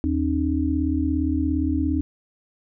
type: tone cluster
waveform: sine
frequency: 78.7 / 267.7 / 305 Hz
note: D#2 / C4 / D#4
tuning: +20 / +40 / -34 cents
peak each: -24 dBFS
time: 0.04-2.01 s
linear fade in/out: 0 ms
effects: none